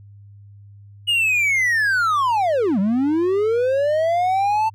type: linear two-way sweep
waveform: triangle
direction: down then up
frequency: 2904 to 185.2 to 895 Hz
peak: -14 dBFS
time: 1.07-4.7 s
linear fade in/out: 20 ms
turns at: 2.79 s
effects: added 101 Hz sine -41 dBFS peak until 4.74 s